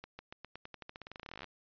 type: accelerating click train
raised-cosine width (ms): 0.3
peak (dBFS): -29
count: 27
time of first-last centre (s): 0.04-1.443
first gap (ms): 150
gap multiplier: 0.9
effects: resampled to 11025 Hz